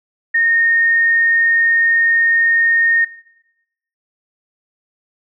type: tone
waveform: sine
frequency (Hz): 1842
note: A#6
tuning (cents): -21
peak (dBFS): -11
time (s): 0.34-3.05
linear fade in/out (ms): 10
effects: noise-tail reverb RT60 0.9 s tail -18 dB re dry